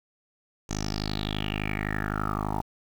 10% pulse tone with low-pass filter sweep, 51.8 Hz, G#1, 4 cents flat, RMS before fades -30 dBFS, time 0.69-2.62 s, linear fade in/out 10 ms, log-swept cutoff 6600 to 890 Hz, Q 7.3, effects 8-bit

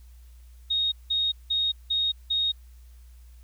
sine tone bursts, 3733 Hz, A#7, 2 cents sharp, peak -22 dBFS, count 5, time 0.7-2.52 s, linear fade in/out 10 ms, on 220 ms, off 180 ms, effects added 60 Hz sine -46 dBFS peak until 3.43 s + white hiss -64 dBFS RMS until 3.43 s

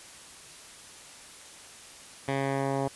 10% pulse tone with low-pass filter sweep, 136.9 Hz, C#3, 21 cents flat, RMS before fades -29 dBFS, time 2.28-2.88 s, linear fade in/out 2 ms, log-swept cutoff 2700 to 920 Hz, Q 1.2, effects white hiss -48 dBFS RMS until 2.95 s + resampled to 24000 Hz

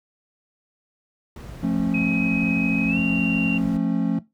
brown noise, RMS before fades -34 dBFS, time 1.36-3.77 s, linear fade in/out 2 ms
triangle chord, F augmented, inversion none, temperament equal with one note detuned, 174.61 / 220 / 272.3 Hz, F3 / A3 / C#4, 0 / 0 / -31 cents, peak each -22 dBFS, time 1.63-4.19 s, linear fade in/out 5 ms
sine tone with pitch glide, 2533 to 2762 Hz, D#7 to F7, +30 to -20 cents, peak -24 dBFS, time 1.94-3.58 s, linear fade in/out 5 ms, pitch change +150 cents, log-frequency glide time 2.88-2.98 s
effects noise-tail reverb RT60 0.2 s tail -18 dB re dry + high-pass 60 Hz 12 dB/octave

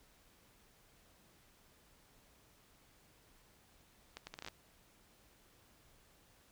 accelerating click train, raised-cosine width 0.2 ms, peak -28 dBFS, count 9, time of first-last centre 4.17-4.484 s, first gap 100 ms, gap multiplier 0.7, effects pink hiss -67 dBFS RMS until 6.51 s

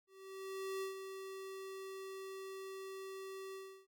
square tone with ADSR envelope, 384.7 Hz, G4, 33 cents flat, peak -39 dBFS, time 0.07-3.87 s, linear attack 750 ms, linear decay 120 ms, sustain -7 dB, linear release 330 ms, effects none

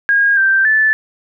sine tone with pitch steps, 1630 / 1568 / 1748 Hz, G#6 / G6 / A6, -33 / 0 / -12 cents, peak -9 dBFS, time 0.09-0.93 s, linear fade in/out 0 ms, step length 280 ms, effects none

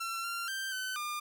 sawtooth tone with pitch steps, 1353 / 1380 / 1569 / 1520 / 1203 Hz, E6 / F6 / G6 / F#6 / D6, +45 / -21 / +1 / +46 / +41 cents, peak -31 dBFS, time 0-1.2 s, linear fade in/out 10 ms, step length 240 ms, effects none

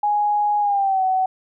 sine tone with pitch glide, 830.6 to 752.9 Hz, G#5 to F#5, 0 to +30 cents, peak -16 dBFS, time 0.03-1.26 s, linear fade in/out 5 ms, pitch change -170 cents, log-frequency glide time 0.6-1.03 s, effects none

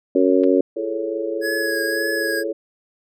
harmonic tone, 92.5 Hz, F#2, in tune, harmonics 3 / 4 / 5 / 6, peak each -17 / -18 / -19 / -20 dBFS, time 0.15-0.61 s, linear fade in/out 5 ms
clicks, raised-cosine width 0.3 ms, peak -24 dBFS, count 2, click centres 0.436 / 0.441 s
sine chord, A major seventh, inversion second, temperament equal with one note detuned, 337.3 / 415.3 / 440 / 554.4 Hz, E4 / G#4 / A4 / C#5, +40 / 0 / 0 / 0 cents, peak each -27 / -30 / -26 / -27 dBFS, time 0.76-2.53 s, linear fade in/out 10 ms
square tone with vibrato, 1671 Hz, G#6, 10 cents sharp, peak -23 dBFS, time 1.41-2.44 s, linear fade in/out 50 ms, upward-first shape triangle, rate 1.8 Hz, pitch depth 35 cents each way
effects none

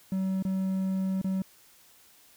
triangle tone with dropouts, 190 Hz, F#3, 46 cents sharp, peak -24 dBFS, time 0.12-1.42 s, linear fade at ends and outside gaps 2 ms, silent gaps 0.425-0.45 / 1.215-1.244 s, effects white hiss -58 dBFS RMS until 2.36 s

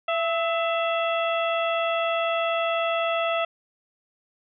harmonic tone with a mistuned harmonic, 669 Hz, E5, 25 cents sharp, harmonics 1 / 2 / 3 / 4 / 5, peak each -24 / -28 / -35 / -31 / -35 dBFS, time 0.08-3.45 s, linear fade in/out 5 ms, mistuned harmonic 2, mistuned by -48 cents, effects none

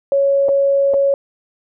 sine tone with dropouts, 555 Hz, C#5, 2 cents sharp, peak -11 dBFS, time 0.12-1.14 s, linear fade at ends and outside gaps 1 ms, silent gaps 0.485-0.49 / 0.937-0.941 s, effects none

